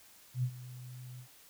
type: tone with ADSR envelope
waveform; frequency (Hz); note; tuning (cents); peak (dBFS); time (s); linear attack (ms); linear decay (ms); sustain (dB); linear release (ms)
sine; 125.5; B2; +28; -27; 0.34-1.28; 92; 70; -17; 90
effects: white hiss -59 dBFS RMS until 1.49 s